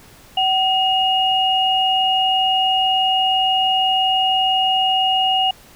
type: tone pair together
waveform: sine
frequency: 757 / 2863 Hz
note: F#5 / F7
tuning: +39 / +42 cents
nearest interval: octave + major seventh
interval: 2303 cents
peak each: -17 dBFS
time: 0.37-5.51 s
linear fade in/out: 5 ms
effects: pink hiss -46 dBFS RMS until 5.75 s